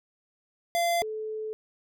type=tone pair in turn; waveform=square / sine; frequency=687 / 434 Hz; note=F5 / A4; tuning=-29 / -24 cents; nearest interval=minor sixth; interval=795 cents; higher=first; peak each=-24 / -31 dBFS; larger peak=first; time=0.75-1.02 / 1.02-1.53 s; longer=second; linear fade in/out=0 ms; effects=none